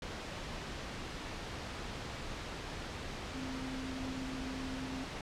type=tone in noise; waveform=sine; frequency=261.6 Hz; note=C4; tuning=in tune; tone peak=-40 dBFS; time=3.34-5.04 s; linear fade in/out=2 ms; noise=pink; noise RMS=-42 dBFS; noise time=0.02-5.21 s; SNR=-1 dB; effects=low-pass 5000 Hz 12 dB/octave